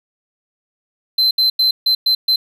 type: tone bursts at uneven times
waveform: triangle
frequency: 4081 Hz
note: C8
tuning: 44 cents flat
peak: -10 dBFS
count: 6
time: 1.18-1.31 / 1.38-1.5 / 1.59-1.71 / 1.86-1.95 / 2.06-2.15 / 2.28-2.36 s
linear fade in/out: 5 ms
effects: none